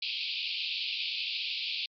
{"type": "band-pass noise", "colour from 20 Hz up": "pink", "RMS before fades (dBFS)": -34, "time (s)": [0.02, 1.86], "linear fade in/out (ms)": 5, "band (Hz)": [2400, 4800], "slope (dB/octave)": 96, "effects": ["MP3 64 kbps"]}